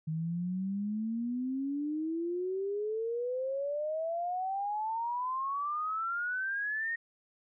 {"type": "exponential sweep", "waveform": "sine", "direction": "up", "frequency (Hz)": [155.4, 1867], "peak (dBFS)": -31, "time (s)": [0.07, 6.96], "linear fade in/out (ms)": 10, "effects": []}